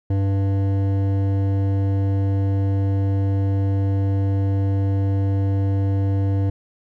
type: tone with hard clipping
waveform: sine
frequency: 98 Hz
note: G2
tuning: in tune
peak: -19 dBFS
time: 0.1-6.5 s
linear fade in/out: 5 ms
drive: 12 dB
effects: none